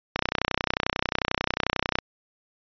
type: click train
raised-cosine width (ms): 0.3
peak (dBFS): -6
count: 58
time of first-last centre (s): 0.16-1.987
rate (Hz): 31.2
effects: resampled to 11025 Hz